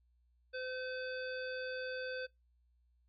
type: harmonic tone with a mistuned harmonic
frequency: 512 Hz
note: C5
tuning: 38 cents flat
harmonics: 1 / 3 / 5 / 7 / 9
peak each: -41 / -43 / -51 / -54 / -52 dBFS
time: 0.53-2.27 s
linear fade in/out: 20 ms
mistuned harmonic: 7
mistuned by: -30 cents
effects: noise-tail reverb RT60 0.2 s tail -24 dB re dry + added 60 Hz sine -69 dBFS peak until 3.08 s